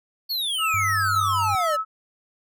square exponential sweep, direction down, 4496 to 570 Hz, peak -24 dBFS, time 0.29-1.77 s, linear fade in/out 20 ms
sine tone, 1297 Hz, E6, 28 cents flat, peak -22 dBFS, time 0.58-1.85 s, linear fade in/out 50 ms
sine tone with pitch glide, 99.4 to 97.92 Hz, G2 to G2, +25 to -1 cents, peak -28 dBFS, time 0.74-1.55 s, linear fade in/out 0 ms, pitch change -26 cents, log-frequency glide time 0.92-1.35 s
effects none

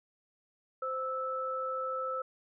sine tone pair together, 520 / 1313.3 Hz, C5 / E6, -11 / -7 cents, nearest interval octave + major third, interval 1604 cents, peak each -36 / -34 dBFS, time 0.82-2.22 s, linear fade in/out 5 ms, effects none

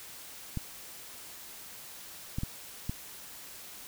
clicks, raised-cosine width 5 ms, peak -20 dBFS, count 4, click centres 0.573 / 2.385 / 2.434 / 2.895 s, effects white hiss -47 dBFS RMS until 3.87 s

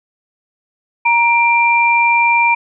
sine tone pair together, 940 / 2369 Hz, A#5 / D7, +14 / +14 cents, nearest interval octave + major third, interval 1600 cents, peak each -12 dBFS, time 1.05-2.55 s, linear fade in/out 10 ms, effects none

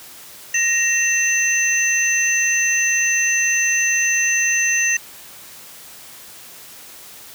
sine tone cluster, 1869 / 2702 / 6140 Hz, A#6 / E7 / G8, +4 / +42 / -37 cents, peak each -19 / -21 / -19 dBFS, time 0.54-4.97 s, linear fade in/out 5 ms, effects white hiss -40 dBFS RMS until 7.34 s + high-pass 60 Hz 12 dB/octave

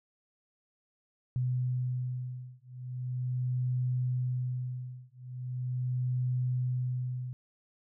sine beating tone pair, 125.6 / 126 Hz, B2 / B2, +30 / +35 cents, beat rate 0.4 Hz, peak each -33 / -33 dBFS, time 1.36-7.33 s, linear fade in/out 0 ms, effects none

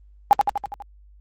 sine tone with echo, 813 Hz, G#5, 37 cents flat, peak -8 dBFS, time 0.31-0.33 s, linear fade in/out 0 ms, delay 82 ms, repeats 6, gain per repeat -4 dB, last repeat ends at 0.822 s, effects added 50 Hz sine -47 dBFS peak until 1.2 s + Opus 24 kbps

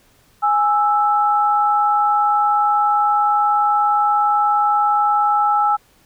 sine tone pair together, 830.6 / 1318.5 Hz, G#5 / E6, 0 / 0 cents, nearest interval minor sixth, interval 800 cents, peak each -15 / -17 dBFS, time 0.42-5.77 s, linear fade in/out 20 ms, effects pink hiss -55 dBFS RMS until 6.05 s

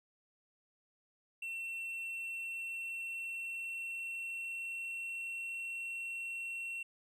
triangle tone with pitch glide, 2704 to 2720 Hz, E7 to F7, +43 to -46 cents, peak -37 dBFS, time 1.42-6.83 s, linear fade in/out 5 ms, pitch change +11 cents, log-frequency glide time 2-5.87 s, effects none

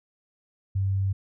sine tone, 97 Hz, G2, 18 cents flat, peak -22 dBFS, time 0.75-1.13 s, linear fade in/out 10 ms, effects none

